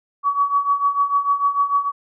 sine tone with tremolo, 1133 Hz, C#6, 37 cents sharp, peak -12 dBFS, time 0.23-1.92 s, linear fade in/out 50 ms, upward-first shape triangle, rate 6.7 Hz, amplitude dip 85%, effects none

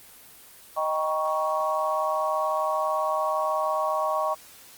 sine chord, Eb dominant seventh, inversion none, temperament equal with one note detuned, 622.3 / 784 / 950.8 / 1108.7 Hz, Eb5 / G5 / Bb5 / Db6, 0 / 0 / +34 / 0 cents, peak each -27 / -31 / -31 / -27 dBFS, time 0.76-4.35 s, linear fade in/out 20 ms, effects white hiss -49 dBFS RMS until 4.77 s + Opus 24 kbps

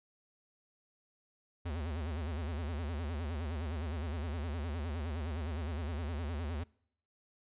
square tone with vibrato, 78.9 Hz, D#2, 25 cents sharp, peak -36 dBFS, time 1.65-6.64 s, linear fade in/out 10 ms, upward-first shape sine, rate 9.7 Hz, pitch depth 190 cents each way, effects noise-tail reverb RT60 0.7 s tail -25 dB re dry + resampled to 8000 Hz

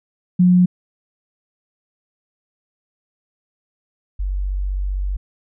sine tone pair in turn, 180 / 47.68 Hz, F#3 / G1, -47 / -47 cents, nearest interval octave + major seventh, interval 2300 cents, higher first, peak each -9 / -19 dBFS, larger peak first, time 0.39-0.66 / 4.19-5.17 s, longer second, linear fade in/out 10 ms, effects none

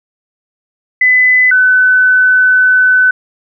sine tone pair in turn, 2008 / 1507.1 Hz, B6 / F#6, +28 / +31 cents, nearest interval perfect fourth, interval 497 cents, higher first, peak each -5 dBFS, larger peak neither, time 1.01-1.51 / 1.51-3.11 s, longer second, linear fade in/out 5 ms, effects none

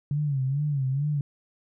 sine tone with vibrato, 140 Hz, C#3, 18 cents sharp, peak -23 dBFS, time 0.11-1.21 s, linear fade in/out 2 ms, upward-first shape sine, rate 2.3 Hz, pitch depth 120 cents each way, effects none

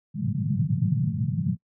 pink band-pass noise, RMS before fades -25 dBFS, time 0.14-1.57 s, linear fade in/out 50 ms, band 100 to 210 Hz, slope 96 dB/octave, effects noise-tail reverb RT60 0.1 s tail -26 dB re dry

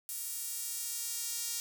sawtooth tone with high-pass filter sweep, 466.9 Hz, A#4, 3 cents sharp, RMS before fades -38 dBFS, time 0.09-1.6 s, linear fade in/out 0 ms, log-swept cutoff 9800 to 6300 Hz, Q 1, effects none

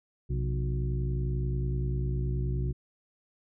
harmonic tone with a mistuned harmonic, 60.4 Hz, B1, 38 cents flat, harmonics 1 / 2 / 3 / 4 / 5 / 6, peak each -30 / -30 / -41 / -46 / -48 / -41 dBFS, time 0.29-2.73 s, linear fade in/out 20 ms, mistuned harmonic 2, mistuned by +130 cents, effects none

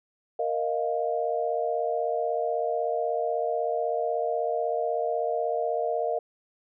sine chord, Bb suspended fourth, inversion none, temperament equal, 466.2 / 622.3 / 698.5 Hz, Bb4 / Eb5 / F5, 0 / 0 / 0 cents, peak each -29 dBFS, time 0.39-6.19 s, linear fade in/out 5 ms, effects none

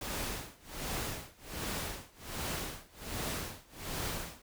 pink noise with tremolo, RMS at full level -36 dBFS, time 0.01-4.42 s, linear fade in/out 5 ms, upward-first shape sine, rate 1.3 Hz, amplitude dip 95%, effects none

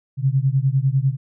sine beating tone pair, 130.4 / 140.4 Hz, C3 / C#3, -5 / +22 cents, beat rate 10 Hz, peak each -18 / -19 dBFS, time 0.17-1.17 s, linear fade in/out 50 ms, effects none

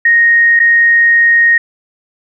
sine tone with dropouts, 1864.7 Hz, A#6, in tune, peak -5 dBFS, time 0.05-1.58 s, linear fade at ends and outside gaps 5 ms, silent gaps 0.593-0.599 s, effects none

